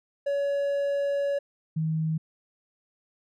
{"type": "tone pair in turn", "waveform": ["triangle", "sine"], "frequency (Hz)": [564, 158.72], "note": ["C#5", "D#3"], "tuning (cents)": [30, 35], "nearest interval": "octave + minor seventh", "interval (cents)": 2195, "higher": "first", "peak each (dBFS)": [-22, -24], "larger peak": "first", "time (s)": [[0.26, 1.39], [1.76, 2.18]], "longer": "first", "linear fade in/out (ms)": 10, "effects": []}